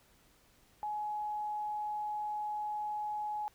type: tone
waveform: sine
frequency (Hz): 842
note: G#5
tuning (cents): +24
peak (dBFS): -34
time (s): 0.83-3.48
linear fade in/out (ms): 0
effects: pink hiss -66 dBFS RMS until 3.54 s